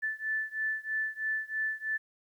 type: beating tone pair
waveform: sine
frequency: 1752 / 1755.1 Hz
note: A6 / A6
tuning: -8 / -5 cents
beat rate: 3.1 Hz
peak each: -33 / -34 dBFS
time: 0.02-1.98 s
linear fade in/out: 20 ms
effects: 11-bit